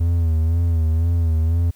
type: tone with vibrato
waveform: triangle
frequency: 82.41 Hz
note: E2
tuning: in tune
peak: -13 dBFS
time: 0-1.71 s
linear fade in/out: 10 ms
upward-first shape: sine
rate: 2 Hz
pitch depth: 61 cents each way
effects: white hiss -56 dBFS RMS until 1.75 s